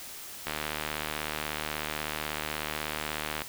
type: click train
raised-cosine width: 0.3 ms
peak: -15 dBFS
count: 226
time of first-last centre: 0.47-3.419 s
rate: 76.3 Hz
effects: white hiss -43 dBFS RMS until 3.48 s